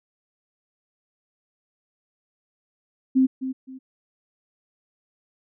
sine tone with echo, 261.6 Hz, C4, in tune, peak -14 dBFS, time 3.15-3.27 s, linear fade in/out 20 ms, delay 260 ms, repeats 2, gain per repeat -11 dB, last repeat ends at 3.79 s, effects none

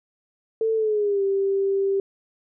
sine tone with pitch glide, 445.3 to 392.2 Hz, A4 to G4, +21 to +1 cents, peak -19 dBFS, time 0.61-2 s, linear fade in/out 2 ms, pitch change -220 cents, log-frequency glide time 0.75-1.23 s, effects none

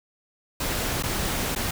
pink noise with dropouts, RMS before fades -27 dBFS, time 0.6-1.71 s, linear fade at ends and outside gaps 5 ms, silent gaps 1.026-1.034 / 1.551-1.56 s, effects none

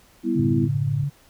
sine chord, E minor, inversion first, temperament equal, 196 / 246.9 / 329.6 Hz, G3 / B3 / E4, 0 / 0 / 0 cents, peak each -28 / -23 / -23 dBFS, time 0.23-0.69 s, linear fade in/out 50 ms
sine tone with vibrato, 142.5 Hz, C#3, 48 cents sharp, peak -22 dBFS, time 0.35-1.1 s, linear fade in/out 20 ms, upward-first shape sine, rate 8.1 Hz, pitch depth 9 cents each way
sine tone with tremolo, 109.5 Hz, A2, 8 cents flat, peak -21 dBFS, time 0.39-1.04 s, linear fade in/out 5 ms, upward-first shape sine, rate 17 Hz, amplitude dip 60%
effects pink hiss -55 dBFS RMS until 1.29 s

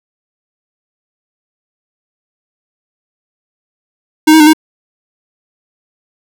square tone with pitch steps, 310.2 / 317 / 302.1 / 313.8 Hz, D#4 / D#4 / D4 / D#4, -5 / +32 / +49 / +15 cents, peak -3 dBFS, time 4.27-4.534 s, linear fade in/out 10 ms, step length 66 ms, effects none

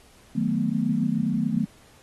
sine chord, B dominant seventh, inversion first, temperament equal, 155.56 / 185 / 220 / 246.9 Hz, D#3 / F#3 / A3 / B3, 0 / 0 / 0 / 0 cents, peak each -29 / -28 / -25 / -27 dBFS, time 0.35-1.65 s, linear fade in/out 10 ms, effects pink hiss -55 dBFS RMS until 2.02 s + AAC 32 kbps

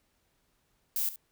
violet noise with echo, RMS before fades -30 dBFS, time 0.96-1.09 s, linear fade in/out 2 ms, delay 70 ms, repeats 1, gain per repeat -14 dB, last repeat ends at 1.16 s, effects pink hiss -73 dBFS RMS until 1.31 s

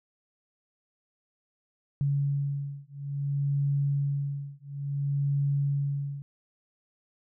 sine beating tone pair, 140.8 / 141.38 Hz, C#3 / C#3, +27 / +34 cents, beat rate 0.58 Hz, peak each -29 dBFS, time 2.01-6.22 s, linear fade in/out 0 ms, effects none

